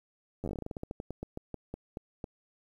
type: slowing click train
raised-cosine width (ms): 2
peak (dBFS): -24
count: 23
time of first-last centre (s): 0.44-2.242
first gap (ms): 10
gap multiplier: 1.17
effects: 10-bit